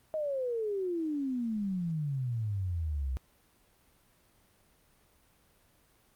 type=exponential sweep; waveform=sine; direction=down; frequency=636 to 62.3 Hz; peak=-30 dBFS; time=0.14-3.17 s; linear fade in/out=0 ms; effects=pink hiss -66 dBFS RMS until 6.15 s + Opus 32 kbps